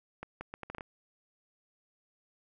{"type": "accelerating click train", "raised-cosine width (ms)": 0.5, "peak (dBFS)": -25, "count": 8, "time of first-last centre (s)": [0.23, 0.808], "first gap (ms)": 180, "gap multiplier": 0.72, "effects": []}